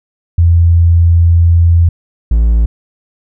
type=tone pair in turn; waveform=sine / triangle; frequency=84.8 / 56.49 Hz; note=E2 / A1; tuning=+50 / +46 cents; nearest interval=perfect fifth; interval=704 cents; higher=first; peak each=-4 dBFS; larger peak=neither; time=0.38-1.89 / 2.31-2.66 s; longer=first; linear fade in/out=5 ms; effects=none